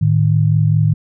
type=tone pair together; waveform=sine; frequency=108.4 / 153.3 Hz; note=A2 / D#3; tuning=-25 / -25 cents; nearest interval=tritone; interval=600 cents; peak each=-13 dBFS; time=0.01-0.94 s; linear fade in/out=10 ms; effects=none